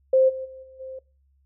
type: tone with level steps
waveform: sine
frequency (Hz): 524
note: C5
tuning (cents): +2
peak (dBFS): -14 / -29 / -39 / -45 / -34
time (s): 0.13-0.99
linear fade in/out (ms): 5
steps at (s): 0.28 / 0.44 / 0.62 / 0.79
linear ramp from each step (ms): 20
effects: noise-tail reverb RT60 0.3 s tail -22 dB re dry + added 68 Hz sine -60 dBFS peak until 1.45 s